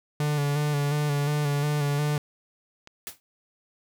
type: tone with vibrato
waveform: 45% pulse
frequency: 146.1 Hz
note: D3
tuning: 9 cents flat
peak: -23 dBFS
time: 0.2-2.18 s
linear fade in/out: 2 ms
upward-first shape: square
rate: 2.8 Hz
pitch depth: 29 cents each way
type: click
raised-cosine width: 0.2 ms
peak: -27 dBFS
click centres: 2.874 s
type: noise with exponential decay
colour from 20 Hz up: white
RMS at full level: -32 dBFS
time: 3.07-3.2 s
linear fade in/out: 0 ms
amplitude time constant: 27 ms
effects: none